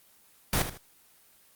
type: noise with echo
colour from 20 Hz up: pink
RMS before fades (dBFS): -25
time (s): 0.53-0.62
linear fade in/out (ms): 2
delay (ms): 77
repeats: 2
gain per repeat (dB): -10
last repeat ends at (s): 0.774
effects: white hiss -60 dBFS RMS until 1.55 s + Opus 24 kbps